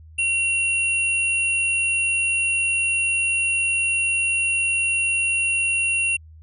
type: tone pair together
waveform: sine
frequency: 2739 / 9213 Hz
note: F7 / D9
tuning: -34 / -34 cents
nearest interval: octave + major sixth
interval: 2100 cents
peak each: -19 / -27 dBFS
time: 0.18-6.17 s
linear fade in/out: 10 ms
effects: added 79 Hz sine -42 dBFS peak until 6.42 s